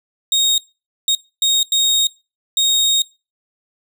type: tone bursts at uneven times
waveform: 30% pulse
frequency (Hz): 3729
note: A#7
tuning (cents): 0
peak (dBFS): -10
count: 5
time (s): 0.32-0.58 / 1.08-1.15 / 1.42-1.63 / 1.72-2.07 / 2.57-3.02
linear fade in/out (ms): 2
effects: noise-tail reverb RT60 0.3 s tail -24 dB re dry